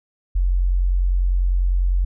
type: tone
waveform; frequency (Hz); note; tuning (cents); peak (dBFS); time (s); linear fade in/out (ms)
sine; 45.04; F#1; -46; -15; 0.35-2.05; 10
effects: none